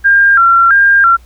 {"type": "tone with vibrato", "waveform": "sine", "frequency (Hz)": 1480, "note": "F#6", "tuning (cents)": 0, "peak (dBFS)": -4, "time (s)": [0.04, 1.17], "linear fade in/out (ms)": 20, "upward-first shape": "square", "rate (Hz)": 1.5, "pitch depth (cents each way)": 140, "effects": ["added 60 Hz sine -37 dBFS peak until 1.25 s", "pink hiss -49 dBFS RMS until 1.25 s"]}